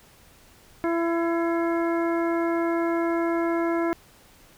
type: harmonic tone with a mistuned harmonic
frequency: 335.9 Hz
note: E4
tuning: 33 cents sharp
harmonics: 1 / 2 / 3 / 4 / 5 / 6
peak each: -23 / -29 / -33 / -35 / -37 / -39 dBFS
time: 0.84-3.93 s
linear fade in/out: 0 ms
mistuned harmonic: 6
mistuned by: +110 cents
effects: pink hiss -54 dBFS RMS until 4.57 s